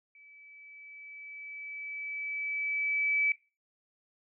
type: tone with level ramp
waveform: sine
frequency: 2300 Hz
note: D7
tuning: 37 cents flat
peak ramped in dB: -54 to -24 dBFS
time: 0.15-3.32 s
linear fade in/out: 2 ms
effects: noise-tail reverb RT60 0.3 s tail -19 dB re dry